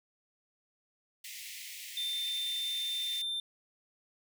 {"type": "high-pass noise", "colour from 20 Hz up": "pink", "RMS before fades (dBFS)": -45, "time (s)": [1.24, 3.22], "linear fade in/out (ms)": 5, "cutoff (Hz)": 1900, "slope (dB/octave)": 96}
{"type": "tone", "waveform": "triangle", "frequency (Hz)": 3579, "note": "A7", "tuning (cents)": 29, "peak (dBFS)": -31, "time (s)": [1.97, 3.4], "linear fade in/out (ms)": 2}
{"effects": []}